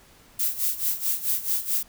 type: noise with tremolo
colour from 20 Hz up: violet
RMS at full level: -23 dBFS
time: 0.39-1.83 s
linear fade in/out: 5 ms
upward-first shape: sine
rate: 4.6 Hz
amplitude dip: 80%
effects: pink hiss -54 dBFS RMS until 1.88 s